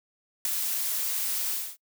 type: noise with ADSR envelope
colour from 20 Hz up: blue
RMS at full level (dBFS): -23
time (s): 0.45-1.77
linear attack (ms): 3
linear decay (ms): 7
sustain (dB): -6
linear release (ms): 250
effects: noise-tail reverb RT60 0.1 s tail -26 dB re dry